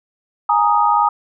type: chord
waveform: sine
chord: Ab suspended second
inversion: none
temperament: equal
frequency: 830.6 / 932.3 / 1244.5 Hz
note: Ab5 / Bb5 / Eb6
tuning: 0 / 0 / 0 cents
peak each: -16 dBFS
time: 0.49-1.09 s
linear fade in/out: 5 ms
effects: none